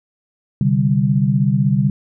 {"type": "chord", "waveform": "sine", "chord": "C suspended second", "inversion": "none", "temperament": "equal", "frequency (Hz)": [130.81, 146.83, 196], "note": ["C3", "D3", "G3"], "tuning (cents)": [0, 0, 0], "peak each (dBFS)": -17, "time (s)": [0.61, 1.9], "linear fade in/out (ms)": 2, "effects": []}